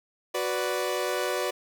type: chord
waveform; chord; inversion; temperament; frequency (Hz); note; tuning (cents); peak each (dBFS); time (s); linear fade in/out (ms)
sawtooth; B minor; second; equal with one note detuned; 370 / 493.9 / 584.3; F#4 / B4 / D5; 0 / 0 / -9; -27; 0.34-1.51; 10
effects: none